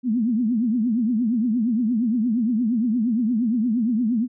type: tone with vibrato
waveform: sine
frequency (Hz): 231.4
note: A#3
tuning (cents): -13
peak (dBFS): -18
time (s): 0.03-4.28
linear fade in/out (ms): 50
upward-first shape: triangle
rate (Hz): 8.6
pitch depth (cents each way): 210
effects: none